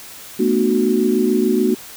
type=chord; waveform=sine; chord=B dominant seventh; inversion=third; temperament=equal with one note detuned; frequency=220 / 246.9 / 303.1 / 370 Hz; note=A3 / B3 / D#4 / F#4; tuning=0 / 0 / -45 / 0 cents; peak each=-19 / -19 / -22 / -17 dBFS; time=0.39-1.75 s; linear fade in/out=10 ms; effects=white hiss -37 dBFS RMS until 1.96 s